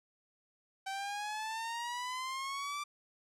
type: exponential sweep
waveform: sawtooth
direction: up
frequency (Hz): 769 to 1179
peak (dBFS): -33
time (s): 0.86-2.84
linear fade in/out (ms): 10
effects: low-pass 9000 Hz 12 dB/octave